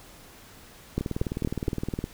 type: two click trains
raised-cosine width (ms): 3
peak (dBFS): -12 / -16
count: 4 / 21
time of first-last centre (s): 0.98-1.683 / 1.01-2.041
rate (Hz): 4.27 / 19.4
effects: pink hiss -50 dBFS RMS until 2.13 s